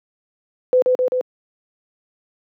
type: tone with echo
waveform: sine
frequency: 506 Hz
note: B4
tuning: 42 cents sharp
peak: -10 dBFS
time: 0.73-0.82 s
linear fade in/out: 0 ms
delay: 130 ms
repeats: 3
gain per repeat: -2 dB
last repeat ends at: 1.21 s
effects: high-pass 300 Hz 12 dB/octave